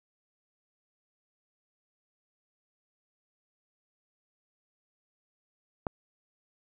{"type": "click", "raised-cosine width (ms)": 1, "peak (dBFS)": -16, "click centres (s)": 5.868, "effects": []}